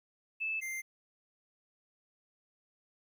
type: tone pair in turn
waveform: sine / square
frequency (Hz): 2624 / 2094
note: E7 / C7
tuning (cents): -9 / +1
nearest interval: major third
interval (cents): 390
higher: first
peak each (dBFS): -32 / -37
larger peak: first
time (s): 0.4-0.61 / 0.61-0.82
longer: neither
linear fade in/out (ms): 20
effects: 12-bit